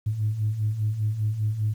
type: beating tone pair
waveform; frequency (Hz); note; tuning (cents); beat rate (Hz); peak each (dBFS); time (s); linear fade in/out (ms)
sine; 103.83 / 108.83; G#2 / A2; 0 / -19; 5; -29 / -23; 0.06-1.74; 10
effects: tanh soft clip ceiling -16 dBFS + 9-bit